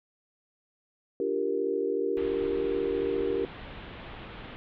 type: chord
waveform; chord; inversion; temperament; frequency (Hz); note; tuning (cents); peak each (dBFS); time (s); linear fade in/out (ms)
sine; G minor seventh; second; equal; 293.7 / 349.2 / 392 / 466.2; D4 / F4 / G4 / Bb4; 0 / 0 / 0 / 0; -35 / -35 / -29 / -30; 1.2-3.45; 2
type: low-pass noise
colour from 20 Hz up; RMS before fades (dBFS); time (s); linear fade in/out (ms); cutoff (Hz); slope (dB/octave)
pink; -43; 2.17-4.56; 0; 3600; 48
effects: none